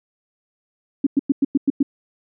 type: tone bursts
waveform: sine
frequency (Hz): 277.2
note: C#4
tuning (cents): 0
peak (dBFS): -12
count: 7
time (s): 1.04-1.829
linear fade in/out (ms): 5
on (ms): 27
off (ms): 100
effects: none